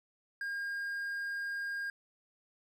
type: tone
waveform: triangle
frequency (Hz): 1616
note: G#6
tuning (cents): -48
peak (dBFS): -33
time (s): 0.41-1.9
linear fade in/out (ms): 2
effects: none